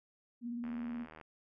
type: tone with vibrato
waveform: sine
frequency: 238.3 Hz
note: A#3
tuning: 38 cents sharp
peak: -37 dBFS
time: 0.41-1.07 s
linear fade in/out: 50 ms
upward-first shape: sine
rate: 19 Hz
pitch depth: 41 cents each way
type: click train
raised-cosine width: 0.5 ms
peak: -36 dBFS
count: 46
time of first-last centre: 0.64-1.213 s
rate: 78.6 Hz
effects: none